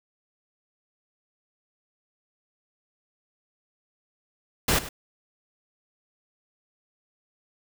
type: noise with echo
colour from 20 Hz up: pink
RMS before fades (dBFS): -22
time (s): 4.68-4.79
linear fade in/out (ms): 5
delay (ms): 100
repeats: 1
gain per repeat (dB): -15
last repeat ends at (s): 4.89
effects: none